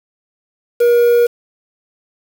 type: tone with quantisation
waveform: triangle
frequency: 477.3 Hz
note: A#4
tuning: 41 cents sharp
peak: -6 dBFS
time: 0.8-1.27 s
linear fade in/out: 10 ms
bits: 5
effects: none